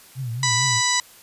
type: tone with vibrato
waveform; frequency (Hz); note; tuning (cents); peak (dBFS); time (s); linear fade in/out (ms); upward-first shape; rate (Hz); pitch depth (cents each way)
sine; 123.47; B2; 0; -25; 0.15-0.82; 50; triangle; 4.5; 170
type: harmonic tone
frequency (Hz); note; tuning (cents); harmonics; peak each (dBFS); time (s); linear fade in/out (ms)
987.8; B5; 0; 1 / 2 / 3 / 4 / 5 / 6 / 7 / 8; -25 / -24 / -33 / -25 / -28 / -26 / -30 / -27; 0.43-1; 2
effects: white hiss -48 dBFS RMS until 1.22 s + resampled to 32000 Hz